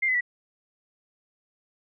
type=tone with pitch steps; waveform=sine; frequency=2100 / 2023 / 1948.1 Hz; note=C7 / B6 / B6; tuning=+6 / +41 / -24 cents; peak=-21 dBFS; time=0.02-0.209 s; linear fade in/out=10 ms; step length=63 ms; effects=none